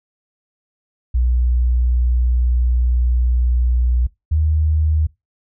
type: tone pair in turn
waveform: sine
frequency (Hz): 61 / 77.48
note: B1 / D#2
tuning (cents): -21 / -7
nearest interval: major third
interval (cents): 414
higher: second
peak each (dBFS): -13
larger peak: neither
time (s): 1.14-4.07 / 4.31-5.07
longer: first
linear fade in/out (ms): 10
effects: noise-tail reverb RT60 0.2 s tail -21 dB re dry